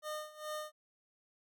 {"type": "tone with tremolo", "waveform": "25% pulse", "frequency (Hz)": 610, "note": "D#5", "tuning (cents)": -34, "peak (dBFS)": -34, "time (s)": [0.02, 0.72], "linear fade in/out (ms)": 50, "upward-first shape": "sine", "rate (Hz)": 2.4, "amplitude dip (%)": 85, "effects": []}